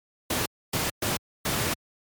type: noise bursts at uneven times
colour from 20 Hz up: pink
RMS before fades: -26 dBFS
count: 4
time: 0.3-0.46 / 0.73-0.9 / 1.02-1.17 / 1.45-1.74 s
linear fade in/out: 5 ms
effects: high-pass 80 Hz 12 dB/octave + MP3 96 kbps